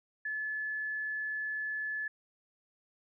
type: tone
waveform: sine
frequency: 1724 Hz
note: A6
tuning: 36 cents flat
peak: -33 dBFS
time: 0.25-2.08 s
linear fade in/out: 5 ms
effects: none